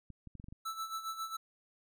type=clicks; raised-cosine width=5 ms; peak=-36 dBFS; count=7; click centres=0.103 / 0.273 / 0.353 / 0.399 / 0.442 / 0.485 / 0.525 s
type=tone with tremolo; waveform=square; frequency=1318.5 Hz; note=E6; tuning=in tune; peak=-36 dBFS; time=0.65-1.37 s; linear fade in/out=10 ms; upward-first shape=sine; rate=7.4 Hz; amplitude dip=70%
effects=none